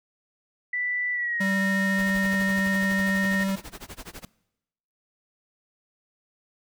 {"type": "tone with pitch glide", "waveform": "sine", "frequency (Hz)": [1975.5, 1843.2], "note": ["B6", "A#6"], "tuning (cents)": [0, -20], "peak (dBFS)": -25, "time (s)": [0.73, 3.44], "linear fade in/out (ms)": 5, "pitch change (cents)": -120, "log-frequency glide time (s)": [1.12, 1.49]}
{"type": "tone with vibrato", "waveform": "square", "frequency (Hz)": 194.1, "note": "G3", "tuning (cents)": -17, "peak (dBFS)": -25, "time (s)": [1.4, 3.56], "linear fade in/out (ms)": 10, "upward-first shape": "sine", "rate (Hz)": 14, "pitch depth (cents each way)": 9}
{"type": "noise with tremolo", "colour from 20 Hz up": "pink", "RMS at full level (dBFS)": -38, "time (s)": [1.98, 4.25], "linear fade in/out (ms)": 2, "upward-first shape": "sine", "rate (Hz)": 12, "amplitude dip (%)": 100}
{"effects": ["noise-tail reverb RT60 0.9 s tail -22 dB re dry"]}